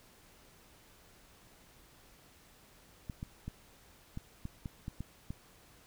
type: clicks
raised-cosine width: 5 ms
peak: -27 dBFS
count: 9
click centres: 3.098 / 3.229 / 3.48 / 4.174 / 4.454 / 4.658 / 4.881 / 5.006 / 5.305 s
effects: pink hiss -61 dBFS RMS until 5.86 s